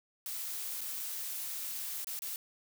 blue noise with dropouts, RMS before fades -39 dBFS, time 0.26-2.36 s, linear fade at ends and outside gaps 1 ms, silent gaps 0.808-0.813 / 2.045-2.07 / 2.191-2.22 s, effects none

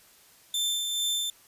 sawtooth tone with tremolo, 3553 Hz, A7, 16 cents sharp, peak -22 dBFS, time 0.54-1.3 s, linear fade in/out 2 ms, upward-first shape sine, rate 2.3 Hz, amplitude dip 35%, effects white hiss -57 dBFS RMS until 1.47 s + resampled to 32000 Hz

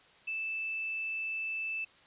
sine tone, 2637 Hz, E7, in tune, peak -33 dBFS, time 0.27-1.85 s, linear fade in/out 10 ms, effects white hiss -60 dBFS RMS until 2.06 s + resampled to 8000 Hz

